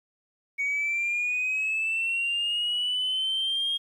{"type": "linear sweep", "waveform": "sine", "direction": "up", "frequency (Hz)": [2232, 3254], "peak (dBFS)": -23, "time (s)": [0.58, 3.78], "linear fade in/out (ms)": 20, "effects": ["tanh soft clip ceiling -22 dBFS", "10-bit"]}